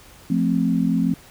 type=chord; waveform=sine; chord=F major; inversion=none; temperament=equal; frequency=174.61 / 220 / 261.6 Hz; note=F3 / A3 / C4; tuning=0 / 0 / 0 cents; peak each=-21 / -22 / -21 dBFS; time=0.3-1.14 s; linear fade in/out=5 ms; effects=pink hiss -47 dBFS RMS until 1.3 s